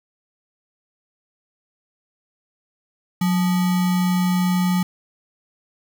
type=tone with sample-and-hold; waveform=sine; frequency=181.3 Hz; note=F#3; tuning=35 cents flat; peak=-16 dBFS; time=3.21-4.83 s; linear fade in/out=5 ms; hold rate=1050 Hz; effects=none